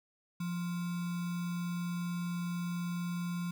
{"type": "tone with sample-and-hold", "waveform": "sine", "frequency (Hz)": 174.61, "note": "F3", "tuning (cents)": 0, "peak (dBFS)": -33, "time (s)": [0.4, 3.51], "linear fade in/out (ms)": 5, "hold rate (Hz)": 1225, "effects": []}